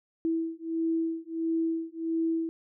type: beating tone pair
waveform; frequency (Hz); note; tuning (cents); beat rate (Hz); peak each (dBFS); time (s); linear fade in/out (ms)
sine; 326.7 / 328.2; E4 / E4; -15 / -8; 1.5; -30; 0.25-2.49; 0
effects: none